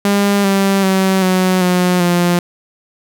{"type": "tone with pitch steps", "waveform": "sawtooth", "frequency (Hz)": [201.3, 195.8, 190.44, 185.23, 180.17, 175.24], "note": ["G3", "G3", "G3", "F#3", "F#3", "F3"], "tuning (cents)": [46, -2, -50, 2, -46, 6], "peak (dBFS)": -7, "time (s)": [0.05, 2.39], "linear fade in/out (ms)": 2, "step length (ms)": 390, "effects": []}